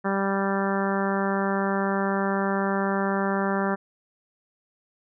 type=harmonic tone; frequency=196 Hz; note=G3; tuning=in tune; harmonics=1 / 2 / 3 / 4 / 5 / 6 / 7 / 8 / 9; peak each=-26 / -29 / -31 / -32 / -33 / -34 / -34 / -35 / -36 dBFS; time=0.04-3.76 s; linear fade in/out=20 ms; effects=none